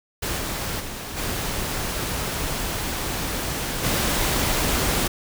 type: noise with level steps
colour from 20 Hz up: pink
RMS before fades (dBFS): -26 / -28 / -33 / -27 / -22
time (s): 0.22-5.08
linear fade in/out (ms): 10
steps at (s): 0.37 / 0.79 / 1.16 / 3.83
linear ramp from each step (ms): 20
effects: none